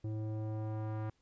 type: tone with low-pass filter sweep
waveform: square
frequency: 108.5 Hz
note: A2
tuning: 24 cents flat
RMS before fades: -38 dBFS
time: 0.04-1.1 s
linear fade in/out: 5 ms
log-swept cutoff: 380 to 1300 Hz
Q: 1.1
effects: pink hiss -75 dBFS RMS until 1.21 s + resampled to 16000 Hz